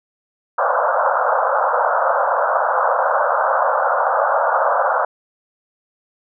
pink band-pass noise, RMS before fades -17 dBFS, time 0.58-5.05 s, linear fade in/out 5 ms, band 510 to 1500 Hz, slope 96 dB/octave, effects none

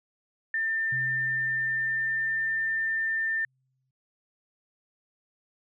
sine tone, 1795 Hz, A6, 34 cents sharp, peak -25 dBFS, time 0.54-3.45 s, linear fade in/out 2 ms
sine tone with exponential decay, 130.7 Hz, C3, 1 cent flat, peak -34 dBFS, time 0.92-3.91 s, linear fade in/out 5 ms, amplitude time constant 650 ms
effects none

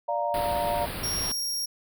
sine chord, Bb major, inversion first, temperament equal, 587.3 / 698.5 / 932.3 Hz, D5 / F5 / Bb5, 0 / 0 / 0 cents, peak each -29 dBFS, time 0.08-0.86 s, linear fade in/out 10 ms
pink band-stop noise, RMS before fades -34 dBFS, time 0.34-1.32 s, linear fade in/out 2 ms, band 4900 to 8800 Hz, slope 96 dB/octave
sawtooth tone, 5588 Hz, F8, in tune, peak -25 dBFS, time 1.03-1.66 s, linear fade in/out 10 ms
effects none

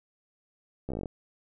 slowing click train, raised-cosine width 2 ms, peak -21 dBFS, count 10, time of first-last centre 0.89-1.058 s, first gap 14 ms, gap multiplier 1.07, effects none

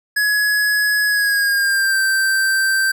square tone with pitch glide, 1684 to 1562.2 Hz, G#6 to G6, +24 to -6 cents, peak -15 dBFS, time 0.16-2.92 s, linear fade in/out 10 ms, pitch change -130 cents, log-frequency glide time 1.06-2 s, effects none

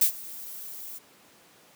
violet noise with ADSR envelope, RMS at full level -18 dBFS, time 0.01-0.99 s, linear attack 7 ms, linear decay 97 ms, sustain -22 dB, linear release 15 ms, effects pink hiss -56 dBFS RMS until 1.75 s + high-pass 200 Hz 12 dB/octave

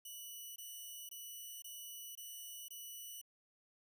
5% pulse tone bursts, 2957 Hz, F#7, 2 cents flat, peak -39 dBFS, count 6, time 0.05-3.215 s, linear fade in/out 5 ms, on 510 ms, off 21 ms, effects none

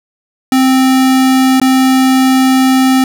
square tone with dropouts, 261.6 Hz, C4, in tune, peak -7 dBFS, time 0.52-3.04 s, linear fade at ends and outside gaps 2 ms, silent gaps 1.6-1.615 s, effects none

